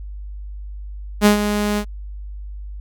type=tone with ADSR envelope; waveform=sawtooth; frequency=207.7 Hz; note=G#3; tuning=in tune; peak=-4 dBFS; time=1.21-1.85 s; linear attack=47 ms; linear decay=110 ms; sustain=-10 dB; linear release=70 ms; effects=added 50 Hz sine -29 dBFS peak until 2.8 s